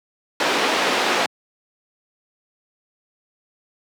pink band-pass noise, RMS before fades -20 dBFS, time 0.4-1.26 s, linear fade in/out 2 ms, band 340 to 4100 Hz, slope 12 dB/octave, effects high-pass 200 Hz 12 dB/octave

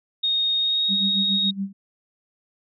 sine tone with pitch glide, 3716 to 3755 Hz, A#7 to A#7, -6 to +12 cents, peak -19 dBFS, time 0.23-1.51 s, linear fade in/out 10 ms, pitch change +18 cents, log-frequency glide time 0.58-0.85 s
sine tone with tremolo, 196 Hz, G3, in tune, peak -22 dBFS, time 0.88-1.73 s, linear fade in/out 50 ms, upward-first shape sine, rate 7.1 Hz, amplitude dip 80%
effects none

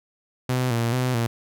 sawtooth tone with vibrato, 121.8 Hz, B2, 24 cents flat, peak -17 dBFS, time 0.49-1.27 s, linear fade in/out 5 ms, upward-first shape square, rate 2.3 Hz, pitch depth 72 cents each way, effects none

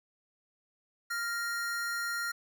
square tone pair together, 1396.9 / 1868.6 Hz, F6 / A#6, 0 / +4 cents, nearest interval perfect fourth, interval 504 cents, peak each -34 / -38 dBFS, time 1.1-2.32 s, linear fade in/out 10 ms, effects none

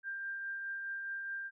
sine tone with tremolo, 1589 Hz, G6, 23 cents sharp, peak -36 dBFS, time 0.03-1.51 s, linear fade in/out 50 ms, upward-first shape triangle, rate 4.8 Hz, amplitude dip 30%, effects none

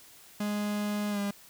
45% pulse tone with pitch glide, 207.7 to 201.9 Hz, G#3 to G#3, 0 to -49 cents, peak -29 dBFS, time 0.4-1.31 s, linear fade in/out 5 ms, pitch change -49 cents, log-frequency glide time 1.1-1.19 s, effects white hiss -54 dBFS RMS until 1.49 s

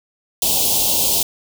white band-stop noise, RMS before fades -17 dBFS, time 0.42-1.23 s, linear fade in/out 2 ms, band 940 to 2800 Hz, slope 48 dB/octave, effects none

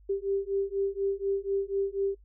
sine beating tone pair, 392 / 396.1 Hz, G4 / G4, 0 / +18 cents, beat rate 4.1 Hz, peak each -30 / -30 dBFS, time 0.09-2.15 s, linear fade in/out 10 ms, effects noise-tail reverb RT60 0.1 s tail -20 dB re dry + added 50 Hz sine -53 dBFS peak until 2.24 s

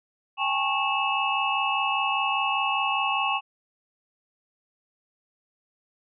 sine tone cluster, 795 / 860 / 1096 / 2636 / 2855 Hz, G5 / A5 / C#6 / E7 / F7, +24 / -40 / -20 / -1 / +37 cents, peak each -29 / -31 / -27 / -28 / -32 dBFS, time 0.37-3.41 s, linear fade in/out 50 ms, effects none

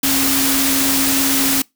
sine tone in noise, 271.8 Hz, C#4, 34 cents flat, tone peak -19 dBFS, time 0.03-1.62 s, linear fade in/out 5 ms, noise white, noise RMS -17 dBFS, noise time 0.03-1.62 s, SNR -5 dB, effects noise-tail reverb RT60 0.2 s tail -25 dB re dry

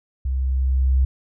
sine tone with level ramp, 65.41 Hz, C2, in tune, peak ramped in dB -20 to -13 dBFS, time 0.25-1.05 s, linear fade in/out 5 ms, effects none

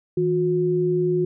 sine tone pair together, 160.85 / 361.1 Hz, E3 / F#4, -42 / -42 cents, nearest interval octave + major second, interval 1400 cents, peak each -24 / -19 dBFS, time 0.17-1.25 s, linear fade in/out 5 ms, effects none

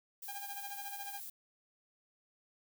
violet noise, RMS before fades -46 dBFS, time 0.22-1.3 s, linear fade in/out 5 ms
sawtooth tone with tremolo, 805 Hz, G5, 46 cents sharp, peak -38 dBFS, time 0.28-1.2 s, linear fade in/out 5 ms, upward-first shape sine, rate 14 Hz, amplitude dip 75%
effects none

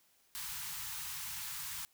white band-stop noise, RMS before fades -42 dBFS, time 0.35-1.85 s, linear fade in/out 0 ms, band 180 to 830 Hz, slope 96 dB/octave, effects white hiss -70 dBFS RMS until 1.93 s

